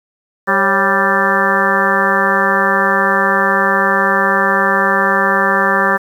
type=harmonic tone with a mistuned harmonic; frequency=196 Hz; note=G3; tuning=in tune; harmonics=1 / 2 / 3 / 4 / 5 / 6 / 7 / 8 / 9; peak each=-22 / -21 / -20 / -22 / -20 / -17 / -22 / -19 / -16 dBFS; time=0.47-5.98 s; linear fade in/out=20 ms; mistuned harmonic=3; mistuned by=-98 cents; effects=7-bit